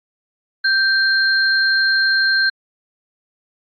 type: tone pair together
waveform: sine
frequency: 1568 / 4191 Hz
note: G6 / C8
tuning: 0 / +2 cents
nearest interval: octave + perfect fourth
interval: 1702 cents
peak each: -14 / -19 dBFS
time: 0.64-2.5 s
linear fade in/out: 10 ms
effects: AAC 64 kbps